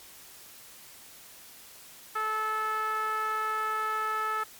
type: tone with low-pass filter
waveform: 5% pulse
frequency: 434.3 Hz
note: A4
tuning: 23 cents flat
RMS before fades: -30 dBFS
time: 2.15-4.44 s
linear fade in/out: 10 ms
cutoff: 1400 Hz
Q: 5
effects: white hiss -50 dBFS RMS until 4.59 s + MP3 96 kbps